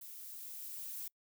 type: noise with level ramp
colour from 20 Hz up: violet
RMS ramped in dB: -50 to -43 dBFS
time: 0.01-1.08 s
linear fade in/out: 5 ms
effects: noise-tail reverb RT60 0.1 s tail -26 dB re dry